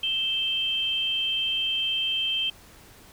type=tone pair together; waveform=sine; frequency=2637 / 3139 Hz; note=E7 / G7; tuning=0 / +2 cents; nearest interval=minor third; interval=302 cents; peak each=-32 / -24 dBFS; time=0.03-2.5 s; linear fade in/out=5 ms; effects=pink hiss -51 dBFS RMS until 3.12 s